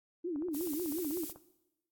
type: tone with vibrato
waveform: sine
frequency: 321.2 Hz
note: E4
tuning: 45 cents flat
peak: -33 dBFS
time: 0.24-1.25 s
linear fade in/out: 10 ms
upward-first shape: triangle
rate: 5.6 Hz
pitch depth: 270 cents each way
type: click train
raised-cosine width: 1 ms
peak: -37 dBFS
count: 17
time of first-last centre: 0.36-1.36 s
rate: 16 Hz
type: noise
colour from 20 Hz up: violet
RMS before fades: -41 dBFS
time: 0.53-1.33 s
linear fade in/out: 20 ms
effects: noise-tail reverb RT60 0.9 s tail -17 dB re dry + AAC 64 kbps